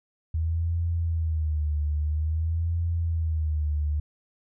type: tone with vibrato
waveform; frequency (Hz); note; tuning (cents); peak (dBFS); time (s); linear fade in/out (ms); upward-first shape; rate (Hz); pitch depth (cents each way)
sine; 79.4; D#2; +36; -23; 0.34-4; 5; sine; 0.5; 110
effects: none